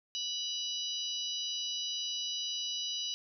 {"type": "harmonic tone", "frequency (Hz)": 982, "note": "B5", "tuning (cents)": -10, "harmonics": [3, 4, 5, 6], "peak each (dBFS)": [-37, -39, -41, -43], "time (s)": [0.15, 3.14], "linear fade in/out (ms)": 0, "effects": []}